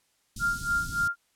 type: band-stop noise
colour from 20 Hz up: pink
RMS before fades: -37 dBFS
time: 0.36-1.08 s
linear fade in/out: 5 ms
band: 240 to 4400 Hz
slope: 24 dB/octave
type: tone with tremolo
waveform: sine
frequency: 1396.9 Hz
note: F6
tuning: in tune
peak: -22 dBFS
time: 0.39-1.16 s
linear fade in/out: 50 ms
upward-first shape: sine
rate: 3.5 Hz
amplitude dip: 90%
effects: white hiss -70 dBFS RMS until 1.35 s + low-pass 11000 Hz 12 dB/octave